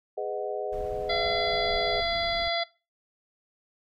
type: chord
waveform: sine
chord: G# minor seventh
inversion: none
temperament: equal with one note detuned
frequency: 415.3 / 501.9 / 622.3 / 740 Hz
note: G#4 / B4 / D#5 / F#5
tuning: 0 / +28 / 0 / 0 cents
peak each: -33 / -35 / -34 / -36 dBFS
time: 0.17-2.01 s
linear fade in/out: 10 ms
type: noise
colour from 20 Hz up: brown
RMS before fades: -41 dBFS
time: 0.72-2.49 s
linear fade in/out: 10 ms
type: harmonic tone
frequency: 681 Hz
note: F5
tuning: 44 cents flat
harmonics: 1 / 2 / 3 / 5 / 6 / 7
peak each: -29 / -37 / -31 / -33 / -36 / -36 dBFS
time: 1.09-2.64 s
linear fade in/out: 10 ms
effects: noise-tail reverb RT60 0.3 s tail -21 dB re dry